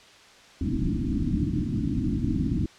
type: low-pass noise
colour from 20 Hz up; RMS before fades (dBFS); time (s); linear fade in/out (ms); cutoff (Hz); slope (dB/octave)
white; -26; 0.61-2.66; 5; 320; 96
effects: white hiss -51 dBFS RMS until 2.78 s + low-pass 5000 Hz 12 dB/octave